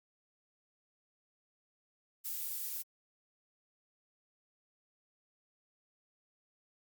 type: noise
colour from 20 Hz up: violet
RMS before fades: -39 dBFS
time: 2.24-2.83 s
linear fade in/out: 20 ms
effects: Opus 48 kbps